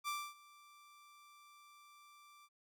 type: tone with ADSR envelope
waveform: sawtooth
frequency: 1174.7 Hz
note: D6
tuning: in tune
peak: -33 dBFS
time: 0.04-2.49 s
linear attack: 39 ms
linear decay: 260 ms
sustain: -23 dB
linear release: 47 ms
effects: none